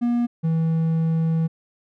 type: tone pair in turn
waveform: triangle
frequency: 239.1 / 162.5 Hz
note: A#3 / E3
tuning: +44 / -24 cents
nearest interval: perfect fifth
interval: 668 cents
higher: first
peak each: -16 dBFS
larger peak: neither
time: 0.01-0.27 / 0.43-1.48 s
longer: second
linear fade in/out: 20 ms
effects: none